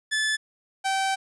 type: tone pair in turn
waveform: sawtooth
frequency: 1736 / 773.3 Hz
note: A6 / G5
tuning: -24 / -24 cents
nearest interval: octave + major second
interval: 1400 cents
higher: first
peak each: -19 dBFS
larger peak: neither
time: 0.11-0.37 / 0.84-1.16 s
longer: second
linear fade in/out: 20 ms
effects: resampled to 24000 Hz + 10-bit